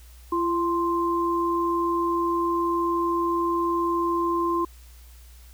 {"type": "tone pair together", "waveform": "sine", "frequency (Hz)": [339.9, 1046.5], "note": ["F4", "C6"], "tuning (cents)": [-47, 0], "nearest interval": "octave + perfect fifth", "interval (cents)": 1947, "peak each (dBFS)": -24, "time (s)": [0.32, 4.65], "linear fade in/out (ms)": 5, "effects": ["added 60 Hz sine -45 dBFS peak until 5.53 s", "white hiss -55 dBFS RMS until 5.53 s"]}